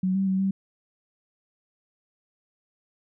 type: tone with pitch steps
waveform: sine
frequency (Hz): 186.5 / 193.5 / 189.6 / 193.1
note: F#3 / G3 / F#3 / G3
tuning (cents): +14 / -22 / +43 / -26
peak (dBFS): -21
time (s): 0.03-0.51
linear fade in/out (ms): 5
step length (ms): 120
effects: none